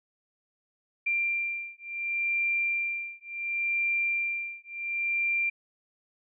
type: beating tone pair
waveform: sine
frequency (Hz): 2373 / 2373.7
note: D7 / D7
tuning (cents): +17 / +18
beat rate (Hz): 0.7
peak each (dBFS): -30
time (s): 1.06-5.5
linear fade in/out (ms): 10
effects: none